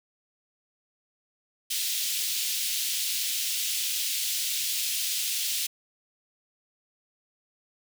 pink high-pass noise, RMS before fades -29 dBFS, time 1.7-5.67 s, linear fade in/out 10 ms, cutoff 2900 Hz, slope 24 dB/octave, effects none

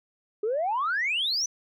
sine exponential sweep, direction up, 405.2 to 6140 Hz, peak -23 dBFS, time 0.43-1.46 s, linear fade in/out 5 ms, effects tanh soft clip ceiling -20 dBFS

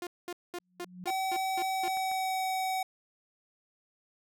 sawtooth tone bursts, 352.5 Hz, F4, 16 cents sharp, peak -32 dBFS, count 8, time 0.02-1.882 s, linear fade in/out 2 ms, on 49 ms, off 210 ms
sine tone with exponential growth, 180.8 Hz, F#3, 40 cents flat, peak -38 dBFS, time 0.6-1.04 s, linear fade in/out 0 ms, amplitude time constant 94 ms
square tone with pitch glide, 762 to 755 Hz, G5 to F#5, -49 to +35 cents, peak -30 dBFS, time 1.07-2.83 s, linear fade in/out 5 ms, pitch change -16 cents, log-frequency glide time 1.66-2.42 s
clicks, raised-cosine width 0.5 ms, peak -33 dBFS, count 3, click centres 1.878 / 1.971 / 2.115 s
effects none

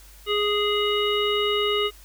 harmonic tone, 415.3 Hz, G#4, in tune, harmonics 1 / 3 / 5 / 7 / 9, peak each -23 / -28 / -31 / -26 / -32 dBFS, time 0.26-1.91 s, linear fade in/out 50 ms, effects added 50 Hz sine -47 dBFS peak until 2.04 s + white hiss -51 dBFS RMS until 2.04 s

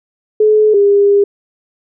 sine tone pair in turn, 427.9 / 403.7 Hz, A4 / G#4, -48 / -49 cents, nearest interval minor second, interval 101 cents, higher first, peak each -6 dBFS, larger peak neither, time 0.4-0.74 / 0.74-1.24 s, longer second, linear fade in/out 5 ms, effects none

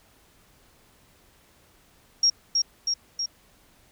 sine tone with echo, 5588 Hz, F8, in tune, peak -16 dBFS, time 2.23-2.3 s, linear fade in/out 5 ms, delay 320 ms, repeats 3, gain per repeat -3 dB, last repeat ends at 3.26 s, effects pink hiss -59 dBFS RMS until 3.91 s

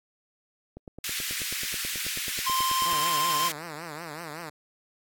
click train, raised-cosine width 2 ms, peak -28 dBFS, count 21, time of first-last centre 0.77-2.93 s, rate 9.26 Hz
pink high-pass noise, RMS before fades -32 dBFS, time 1.04-3.52 s, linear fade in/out 2 ms, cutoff 1800 Hz, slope 24 dB/octave
square tone, 1046.5 Hz, C6, in tune, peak -25 dBFS, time 2.46-3.49 s, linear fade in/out 10 ms
5% pulse tone with vibrato, 159.4 Hz, D#3, 42 cents sharp, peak -25 dBFS, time 2.85-4.5 s, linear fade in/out 10 ms, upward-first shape triangle, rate 5.3 Hz, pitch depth 180 cents each way
effects AAC 64 kbps

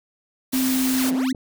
white noise, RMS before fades -27 dBFS, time 0.52-1.11 s, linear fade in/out 20 ms
sine tone, 260 Hz, C4, 11 cents flat, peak -19 dBFS, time 0.53-1.33 s, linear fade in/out 5 ms
15% pulse exponential two-way sweep, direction down then up, 2200 to 155.56 to 2200 Hz, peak -24 dBFS, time 0.97-1.32 s, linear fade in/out 10 ms, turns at 1.13 s
click, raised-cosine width 2 ms, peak -23 dBFS, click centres 1.348 s
effects none

